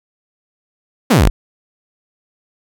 sawtooth exponential sweep, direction down, 293.7 to 31.48 Hz, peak -4 dBFS, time 1.1-1.3 s, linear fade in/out 10 ms, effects none

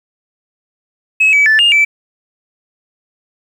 sine tone with pitch steps, 2572 / 2288 / 1753 / 2826 / 2319 Hz, E7 / D7 / A6 / F7 / D7, -43 / -46 / -7 / +20 / -22 cents, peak -5 dBFS, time 1.2-1.85 s, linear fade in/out 10 ms, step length 130 ms, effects tanh soft clip ceiling -4 dBFS + 7-bit

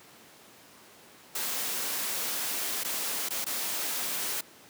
white noise with dropouts, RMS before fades -32 dBFS, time 1.35-4.41 s, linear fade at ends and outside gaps 5 ms, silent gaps 2.836-2.846 / 3.288-3.305 / 3.445-3.464 s, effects pink hiss -53 dBFS RMS until 4.69 s + high-pass 200 Hz 12 dB/octave

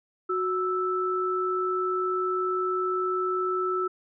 sine tone pair together, 368.5 / 1317.4 Hz, F#4 / E6, -7 / -1 cents, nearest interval octave + minor seventh, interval 2206 cents, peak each -27 dBFS, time 0.29-3.88 s, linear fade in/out 10 ms, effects none

